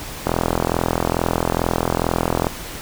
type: click train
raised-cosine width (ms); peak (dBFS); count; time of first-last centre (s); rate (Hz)
1; -3; 94; 0.27-2.469; 42.3
effects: pink hiss -32 dBFS RMS until 2.81 s